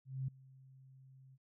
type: tone with ADSR envelope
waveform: sine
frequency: 132.5 Hz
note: C3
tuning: 22 cents sharp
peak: -34 dBFS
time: 0.05-1.38 s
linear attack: 230 ms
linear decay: 5 ms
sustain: -23 dB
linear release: 41 ms
effects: none